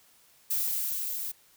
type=noise with level ramp; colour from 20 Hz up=violet; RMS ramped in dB=-28 to -35 dBFS; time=0.5-1.32 s; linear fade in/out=10 ms; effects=white hiss -61 dBFS RMS until 1.56 s